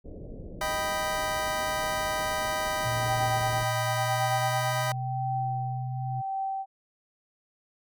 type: low-pass noise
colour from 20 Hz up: pink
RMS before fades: -41 dBFS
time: 0.04-3.65 s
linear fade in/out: 20 ms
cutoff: 590 Hz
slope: 48 dB/octave
type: chord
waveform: 25% pulse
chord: Eb augmented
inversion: none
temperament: equal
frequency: 622.3 / 784 / 987.8 Hz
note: Eb5 / G5 / B5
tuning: 0 / 0 / 0 cents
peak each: -27 / -29 / -29 dBFS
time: 0.61-4.92 s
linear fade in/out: 2 ms
type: tone with pitch glide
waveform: sine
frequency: 116.54 to 126.36 Hz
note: A#2 to B2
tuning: 0 to +40 cents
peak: -30 dBFS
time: 2.84-6.22 s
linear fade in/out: 20 ms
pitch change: +140 cents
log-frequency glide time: 3.79-4.97 s
type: tone with tremolo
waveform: sine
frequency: 775 Hz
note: G5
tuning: 20 cents flat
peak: -27 dBFS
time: 3-6.66 s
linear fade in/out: 50 ms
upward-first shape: triangle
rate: 0.95 Hz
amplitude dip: 80%
effects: none